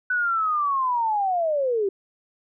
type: linear sweep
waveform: sine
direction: down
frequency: 1500 to 377.3 Hz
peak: -20 dBFS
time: 0.1-1.89 s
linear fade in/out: 5 ms
effects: none